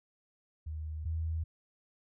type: tone pair in turn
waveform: sine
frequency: 77.78 / 80.67 Hz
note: D#2 / E2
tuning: 0 / -37 cents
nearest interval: minor second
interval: 63 cents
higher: second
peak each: -36 / -31 dBFS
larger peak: second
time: 0.66-1.05 / 1.05-1.44 s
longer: neither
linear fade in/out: 10 ms
effects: none